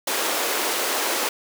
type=high-pass noise; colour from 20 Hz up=pink; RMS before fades=-24 dBFS; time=0.07-1.29 s; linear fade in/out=5 ms; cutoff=350 Hz; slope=24 dB/octave; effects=none